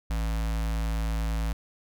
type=tone with notch filter; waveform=square; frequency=54.6 Hz; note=A1; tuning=13 cents flat; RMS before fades=-28 dBFS; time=0.1-1.53 s; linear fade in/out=5 ms; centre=380 Hz; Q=1.7; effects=none